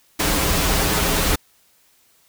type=noise with comb filter; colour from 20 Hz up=pink; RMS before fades=-19 dBFS; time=0.19-1.36 s; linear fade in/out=10 ms; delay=8.4 ms; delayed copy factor=-0.7; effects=white hiss -58 dBFS RMS until 2.28 s